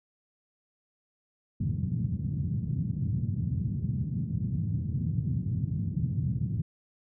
pink band-pass noise, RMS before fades -30 dBFS, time 1.6-6.62 s, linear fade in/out 5 ms, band 100 to 170 Hz, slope 24 dB/octave, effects none

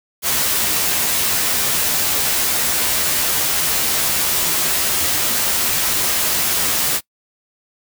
white noise with comb filter, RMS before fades -18 dBFS, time 0.22-7.01 s, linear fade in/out 50 ms, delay 13 ms, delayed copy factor +0.55, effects noise-tail reverb RT60 0.1 s tail -23 dB re dry

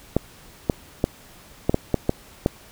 clicks, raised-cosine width 2 ms, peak -4 dBFS, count 8, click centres 0.166 / 0.698 / 1.041 / 1.695 / 1.744 / 1.943 / 2.094 / 2.461 s, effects pink hiss -48 dBFS RMS until 2.71 s

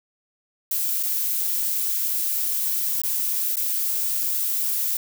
violet noise with dropouts, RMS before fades -24 dBFS, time 0.71-4.97 s, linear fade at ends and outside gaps 2 ms, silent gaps 1.029-1.034 / 3.017-3.035 / 3.557-3.568 s, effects none

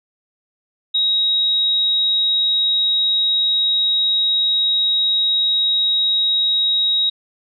sine tone, 3801 Hz, A#7, 33 cents sharp, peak -14 dBFS, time 0.94-7.1 s, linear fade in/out 10 ms, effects none

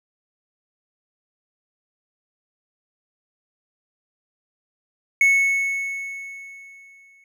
triangle tone with exponential decay, 2204 Hz, C#7, 11 cents flat, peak -10 dBFS, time 5.21-7.24 s, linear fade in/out 2 ms, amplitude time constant 440 ms, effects none

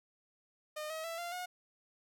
sawtooth tone with pitch steps, 610 / 636.3 / 663.7 / 692.3 / 722.1 Hz, D#5 / D#5 / E5 / F5 / F#5, -34 / +39 / +12 / -15 / -42 cents, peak -35 dBFS, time 0.76-1.46 s, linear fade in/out 10 ms, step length 140 ms, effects none

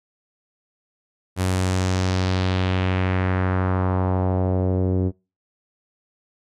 sawtooth tone with low-pass filter sweep, 92.8 Hz, F#2, 6 cents sharp, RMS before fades -21 dBFS, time 1.36-5.12 s, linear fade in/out 50 ms, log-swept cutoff 11000 to 360 Hz, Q 1.7, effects noise-tail reverb RT60 0.3 s tail -26 dB re dry

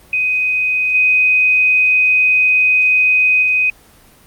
sine tone with level steps, 2506 Hz, D#7, 12 cents sharp, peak -13 / -9 / -11 dBFS, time 0.13-3.7 s, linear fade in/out 2 ms, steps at 0.94 / 3.42 s, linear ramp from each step 10 ms, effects pink hiss -46 dBFS RMS until 4.26 s + Opus 32 kbps

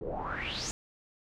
pink noise with low-pass filter sweep, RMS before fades -36 dBFS, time 0.01-0.71 s, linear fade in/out 0 ms, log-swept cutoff 380 to 7400 Hz, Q 7.4, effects none

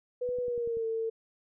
sine tone with pitch glide, 493.9 to 450.3 Hz, B4 to A4, 0 to +40 cents, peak -29 dBFS, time 0.21-1.1 s, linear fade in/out 10 ms, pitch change -160 cents, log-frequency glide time 0.41-0.85 s
click train, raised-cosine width 3 ms, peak -36 dBFS, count 6, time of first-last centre 0.29-0.771 s, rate 10.4 Hz
effects none

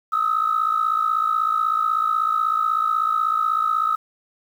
sine tone pair together, 1251.8 / 1308 Hz, D#6 / E6, +10 / -14 cents, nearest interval minor second, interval 76 cents, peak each -20 dBFS, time 0.12-3.96 s, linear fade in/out 10 ms, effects tanh soft clip ceiling -11 dBFS + 8-bit

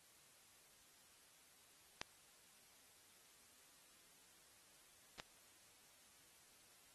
clicks, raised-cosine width 0.2 ms, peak -25 / -30 dBFS, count 2, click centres 2.015 / 5.199 s, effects white hiss -68 dBFS RMS until 6.94 s + AAC 32 kbps

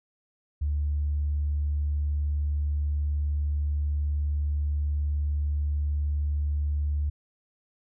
sine tone, 73.42 Hz, D2, in tune, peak -23 dBFS, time 0.61-7.1 s, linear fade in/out 10 ms, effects tanh soft clip ceiling -19 dBFS

